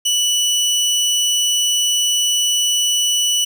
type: tone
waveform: 25% pulse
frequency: 2960 Hz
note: F#7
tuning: in tune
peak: -11 dBFS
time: 0.05-3.45 s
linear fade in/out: 10 ms
effects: none